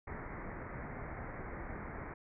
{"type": "low-pass noise", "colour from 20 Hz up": "pink", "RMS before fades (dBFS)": -44, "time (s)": [0.07, 2.14], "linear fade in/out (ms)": 5, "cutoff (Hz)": 2200, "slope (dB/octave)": 96, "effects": []}